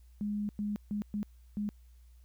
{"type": "tone bursts at uneven times", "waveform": "sine", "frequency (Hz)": 207.3, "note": "G#3", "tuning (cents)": -3, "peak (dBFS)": -31, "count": 5, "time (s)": [[0.21, 0.49], [0.59, 0.76], [0.91, 1.02], [1.14, 1.23], [1.57, 1.69]], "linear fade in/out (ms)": 0, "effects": ["added 60 Hz sine -54 dBFS peak until 2.24 s", "white hiss -73 dBFS RMS until 2.24 s"]}